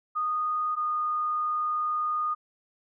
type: tone pair in turn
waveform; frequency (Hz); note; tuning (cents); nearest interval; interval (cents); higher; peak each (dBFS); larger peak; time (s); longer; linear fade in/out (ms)
sine; 1235 / 1227.9; D#6 / D#6; -13 / -23; unison; 10; first; -25; neither; 0.15-0.76 / 0.76-2.35; second; 20
effects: none